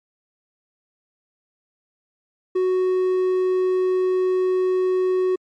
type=tone; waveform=triangle; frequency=370 Hz; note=F#4; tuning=in tune; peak=-15 dBFS; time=2.55-5.36 s; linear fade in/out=10 ms; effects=MP3 48 kbps